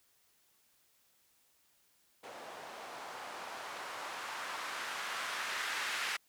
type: noise with low-pass filter sweep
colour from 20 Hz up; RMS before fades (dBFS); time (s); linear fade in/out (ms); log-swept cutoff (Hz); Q
violet; -41; 2.23-6.17; 10; 650 to 1800; 1.3
effects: white hiss -71 dBFS RMS until 6.28 s